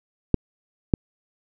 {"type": "clicks", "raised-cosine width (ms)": 3, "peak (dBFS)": -3, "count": 2, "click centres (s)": [0.343, 0.938], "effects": []}